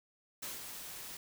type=noise with ADSR envelope; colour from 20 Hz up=white; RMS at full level=-41 dBFS; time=0.42-1.17 s; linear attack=10 ms; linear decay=170 ms; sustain=-5 dB; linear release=3 ms; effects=none